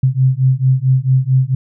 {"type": "beating tone pair", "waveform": "sine", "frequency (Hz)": [128.6, 133.1], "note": ["C3", "C3"], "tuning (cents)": [-30, 30], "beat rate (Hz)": 4.5, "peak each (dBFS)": -13, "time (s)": [0.03, 1.55], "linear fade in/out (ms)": 5, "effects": []}